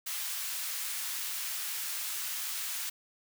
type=high-pass noise; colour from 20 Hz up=white; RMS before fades=-36 dBFS; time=0.06-2.9 s; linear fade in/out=10 ms; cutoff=1300 Hz; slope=12 dB/octave; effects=none